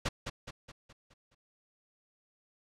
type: noise with echo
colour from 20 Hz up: pink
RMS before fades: -31 dBFS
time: 0.05-0.09 s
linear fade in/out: 10 ms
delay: 210 ms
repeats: 6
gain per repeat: -6 dB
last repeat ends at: 1.35 s
effects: low-pass 6000 Hz 12 dB/octave